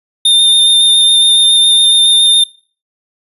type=tone with vibrato; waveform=square; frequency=3624 Hz; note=A#7; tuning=50 cents flat; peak=-6 dBFS; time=0.25-2.44 s; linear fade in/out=5 ms; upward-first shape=square; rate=7.2 Hz; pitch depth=10 cents each way; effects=noise-tail reverb RT60 0.4 s tail -21 dB re dry + resampled to 32000 Hz